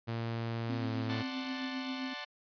sawtooth tone with pitch glide, 115.2 to 111.08 Hz, A#2 to A2, -20 to +17 cents, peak -30 dBFS, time 0.07-1.23 s, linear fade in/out 20 ms, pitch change -63 cents, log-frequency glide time 0.8-0.86 s
white high-pass noise, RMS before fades -49 dBFS, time 0.69-1.68 s, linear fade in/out 20 ms, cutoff 120 Hz, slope 12 dB/octave
sine tone with tremolo, 261.6 Hz, C4, in tune, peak -34 dBFS, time 0.69-2.14 s, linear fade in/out 10 ms, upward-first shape triangle, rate 7.6 Hz, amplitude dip 55%
10% pulse chord, D dominant seventh, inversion none, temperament equal, 587.3 / 740 / 880 / 1046.5 Hz, D5 / F#5 / A5 / C6, 0 / 0 / 0 / 0 cents, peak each -37 dBFS, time 1.09-2.25 s, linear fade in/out 10 ms
effects resampled to 11025 Hz

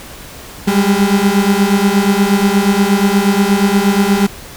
35% pulse beating tone pair, 195.6 / 204 Hz, G3 / G#3, -4 / -31 cents, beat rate 8.4 Hz, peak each -11 dBFS, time 0.67-4.27 s, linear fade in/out 10 ms, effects pink hiss -33 dBFS RMS until 4.56 s

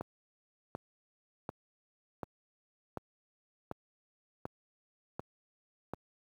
click train, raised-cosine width 1 ms, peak -23 dBFS, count 9, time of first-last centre 0.01-5.936 s, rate 1.35 Hz, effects high-pass 80 Hz 12 dB/octave + 10-bit

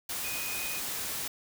sine tone in noise, 2489 Hz, D#7, in tune, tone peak -38 dBFS, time 0.24-0.79 s, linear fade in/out 5 ms, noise white, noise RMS -35 dBFS, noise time 0.09-1.28 s, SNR -6 dB, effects none

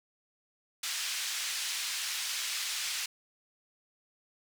white band-pass noise, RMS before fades -35 dBFS, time 0.83-3.06 s, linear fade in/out 5 ms, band 1900 to 6200 Hz, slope 12 dB/octave, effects none

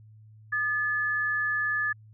sine tone pair together, 1216.9 / 1721 Hz, D#6 / A6, -39 / -39 cents, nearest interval tritone, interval 600 cents, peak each -34 / -25 dBFS, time 0.52-1.93 s, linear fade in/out 10 ms, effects added 108 Hz sine -49 dBFS peak until 2.13 s

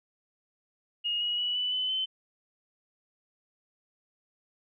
sine tone with pitch steps, 2864 / 2902 / 2941 / 2980 / 3020 / 3061 Hz, F7 / F#7 / F#7 / F#7 / F#7 / G7, +43 / -34 / -11 / +12 / +35 / -42 cents, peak -27 dBFS, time 1.04-2.06 s, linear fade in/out 20 ms, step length 170 ms, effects none

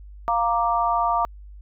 sine chord, Bb major, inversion second, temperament equal, 698.5 / 932.3 / 1174.7 Hz, F5 / Bb5 / D6, 0 / 0 / 0 cents, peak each -23 dBFS, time 0.28-1.25 s, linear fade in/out 0 ms, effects added 50 Hz sine -39 dBFS peak until 1.61 s

